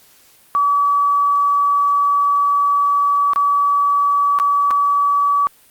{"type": "tone with dropouts", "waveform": "sine", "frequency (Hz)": 1144, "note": "D6", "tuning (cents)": -46, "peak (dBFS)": -12, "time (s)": [0.55, 5.47], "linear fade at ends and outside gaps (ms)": 0, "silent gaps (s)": [[3.334, 3.36], [4.388, 4.399], [4.707, 4.711]], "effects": ["white hiss -50 dBFS RMS until 5.7 s", "Opus 48 kbps"]}